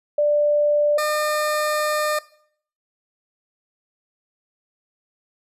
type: tone pair in turn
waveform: sine / 20% pulse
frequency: 590 / 605.2 Hz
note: D5 / D#5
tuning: +8 / -48 cents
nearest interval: unison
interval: 44 cents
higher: second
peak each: -15 dBFS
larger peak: neither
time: 0.18-0.98 / 0.98-2.19 s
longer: second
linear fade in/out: 5 ms
effects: noise-tail reverb RT60 0.6 s tail -19 dB re dry + resampled to 32000 Hz